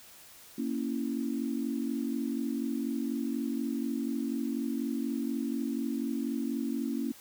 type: chord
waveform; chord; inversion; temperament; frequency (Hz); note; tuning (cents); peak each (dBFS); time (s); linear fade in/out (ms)
sine; A# diminished; none; equal; 233.1 / 277.2 / 329.6; A#3 / C#4 / E4; 0 / 0 / 0; -33 / -33 / -38; 0.58-7.12; 5
effects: white hiss -53 dBFS RMS until 7.2 s